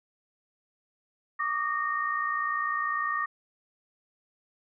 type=tone cluster; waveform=sine; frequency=1151 / 1211 / 1849 Hz; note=D6 / D#6 / A#6; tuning=-35 / -47 / -15 cents; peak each=-31 dBFS; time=1.39-3.26 s; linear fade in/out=10 ms; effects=none